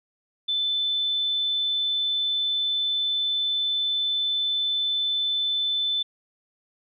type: tone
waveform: sine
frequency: 3520 Hz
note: A7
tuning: in tune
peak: -22 dBFS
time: 0.48-6.03 s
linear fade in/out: 10 ms
effects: none